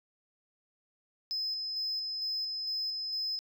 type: tone with tremolo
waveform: sine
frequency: 5100 Hz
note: D#8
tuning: 42 cents sharp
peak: -29 dBFS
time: 1.31-3.39 s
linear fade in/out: 0 ms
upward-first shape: square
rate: 2.2 Hz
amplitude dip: 35%
effects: tanh soft clip ceiling -29 dBFS